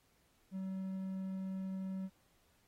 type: tone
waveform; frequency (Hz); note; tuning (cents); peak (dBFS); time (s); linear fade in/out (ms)
triangle; 190; F#3; +46; -36; 0.51-2.1; 50
effects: pink hiss -73 dBFS RMS until 2.67 s + AAC 48 kbps